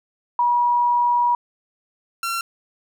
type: tone pair in turn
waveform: sine / sawtooth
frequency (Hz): 964 / 1363.3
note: B5 / F6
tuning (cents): -42 / -42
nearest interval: tritone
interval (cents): 600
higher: second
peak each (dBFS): -15 / -19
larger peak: first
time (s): 0.39-1.35 / 2.23-2.41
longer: first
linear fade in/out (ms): 2
effects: none